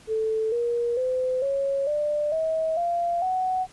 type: tone with pitch steps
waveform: sine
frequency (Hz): 440 / 474.3 / 511.3 / 551.2 / 594.2 / 640.5 / 690.4 / 744.3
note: A4 / A#4 / C5 / C#5 / D5 / E5 / F5 / F#5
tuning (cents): 0 / +30 / -40 / -10 / +20 / -50 / -20 / +10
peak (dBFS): -22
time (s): 0.07-3.67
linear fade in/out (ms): 50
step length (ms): 450
effects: pink hiss -52 dBFS RMS until 3.72 s + resampled to 24000 Hz